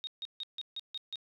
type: tone bursts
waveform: sine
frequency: 3729 Hz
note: A#7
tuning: in tune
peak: -36 dBFS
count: 7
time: 0.04-1.157 s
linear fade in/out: 0 ms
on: 31 ms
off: 150 ms
effects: none